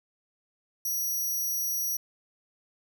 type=tone; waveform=5% pulse; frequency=5790 Hz; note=F#8; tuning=38 cents flat; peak=-22 dBFS; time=0.85-1.97 s; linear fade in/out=5 ms; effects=none